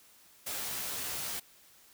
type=noise with comb filter; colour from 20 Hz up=white; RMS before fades=-37 dBFS; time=0.46-1.4 s; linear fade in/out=10 ms; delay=15 ms; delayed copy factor=+0.75; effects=white hiss -60 dBFS RMS until 1.93 s